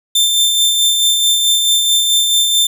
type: tone with tremolo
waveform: sawtooth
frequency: 3571 Hz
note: A7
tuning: 25 cents sharp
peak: -6 dBFS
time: 0.15-2.67 s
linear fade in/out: 5 ms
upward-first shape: sine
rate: 4.6 Hz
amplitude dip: 35%
effects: none